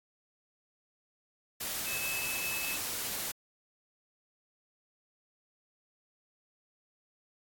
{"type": "tone in noise", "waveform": "sine", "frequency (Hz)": 2603, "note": "E7", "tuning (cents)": -22, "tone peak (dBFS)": -36, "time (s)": [1.86, 2.77], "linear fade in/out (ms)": 10, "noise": "white", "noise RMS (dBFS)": -36, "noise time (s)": [1.6, 3.32], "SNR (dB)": -3, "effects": ["AAC 64 kbps"]}